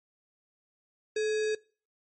sine tone with sample-and-hold, 431.6 Hz, A4, 33 cents flat, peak -26 dBFS, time 1.16-1.55 s, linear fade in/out 5 ms, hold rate 2100 Hz, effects noise-tail reverb RT60 0.4 s tail -23 dB re dry + MP3 32 kbps

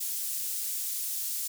pink high-pass noise, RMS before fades -33 dBFS, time 0-1.48 s, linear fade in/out 10 ms, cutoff 8600 Hz, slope 12 dB/octave, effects none

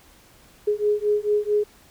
sine beating tone pair, 415.3 / 419.8 Hz, G#4 / G#4, 0 / +19 cents, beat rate 4.5 Hz, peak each -22 dBFS, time 0.67-1.64 s, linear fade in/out 10 ms, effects pink hiss -53 dBFS RMS until 1.9 s

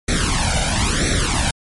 pink noise with flanger, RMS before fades -18 dBFS, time 0.08-1.51 s, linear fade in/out 5 ms, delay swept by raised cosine 0.5 to 1.37 ms, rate 1 Hz, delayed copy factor +0.9, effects MP3 48 kbps

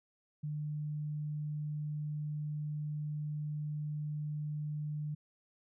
sine tone, 150 Hz, D3, 37 cents sharp, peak -35 dBFS, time 0.43-5.15 s, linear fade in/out 10 ms, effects none

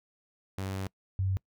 sawtooth / sine tone pair in turn, 96 / 95.28 Hz, G2 / G2, -36 / -49 cents, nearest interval unison, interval 13 cents, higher first, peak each -29 / -26 dBFS, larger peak second, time 0.58-0.87 / 1.19-1.37 s, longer first, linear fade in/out 0 ms, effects noise-tail reverb RT60 0.1 s tail -25 dB re dry

